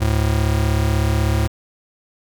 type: tone pair together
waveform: square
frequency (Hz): 72.49 / 108.7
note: D2 / A2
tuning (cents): -22 / -21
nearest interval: perfect fifth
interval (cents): 701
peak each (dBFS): -19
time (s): 0-1.48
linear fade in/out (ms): 20
effects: none